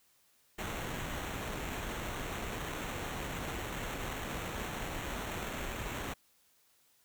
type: noise with sample-and-hold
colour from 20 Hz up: pink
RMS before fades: -39 dBFS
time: 0.58-6.14 s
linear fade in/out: 10 ms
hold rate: 4900 Hz
effects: white hiss -69 dBFS RMS until 7.04 s